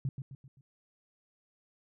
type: tone with echo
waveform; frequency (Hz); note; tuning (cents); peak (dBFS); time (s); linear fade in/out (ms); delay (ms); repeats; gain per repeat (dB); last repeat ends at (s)
sine; 133.9; C3; +40; -29; 0.05-0.09; 2; 130; 4; -7; 0.61
effects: none